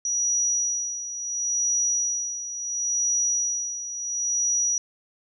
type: tone with tremolo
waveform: sine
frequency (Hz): 5820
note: F#8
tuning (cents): -29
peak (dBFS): -20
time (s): 0.05-4.78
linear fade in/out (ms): 2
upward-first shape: sine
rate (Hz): 0.72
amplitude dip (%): 70
effects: none